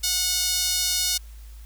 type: tone with high-pass filter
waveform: sawtooth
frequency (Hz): 731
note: F#5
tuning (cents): -21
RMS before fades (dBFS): -24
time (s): 0.03-1.18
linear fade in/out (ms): 10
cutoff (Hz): 4600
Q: 1.5
effects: added 54 Hz sine -39 dBFS peak until 1.65 s + white hiss -55 dBFS RMS until 1.65 s